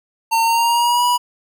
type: tone with pitch glide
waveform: square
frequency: 910 to 975.3 Hz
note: A#5 to B5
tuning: -42 to -22 cents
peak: -14 dBFS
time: 0.31-1.18 s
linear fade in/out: 20 ms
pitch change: +120 cents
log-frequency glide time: 0.42-1.05 s
effects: none